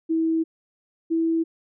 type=tone pair in turn; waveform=sine; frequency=324.4 / 327.8 Hz; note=E4 / E4; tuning=-28 / -10 cents; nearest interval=unison; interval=18 cents; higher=second; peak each=-19 dBFS; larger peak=neither; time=0.09-0.44 / 1.1-1.44 s; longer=first; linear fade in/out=20 ms; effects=none